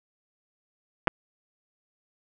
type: clicks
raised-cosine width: 0.5 ms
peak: -7 dBFS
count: 2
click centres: 1.073 / 1.079 s
effects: none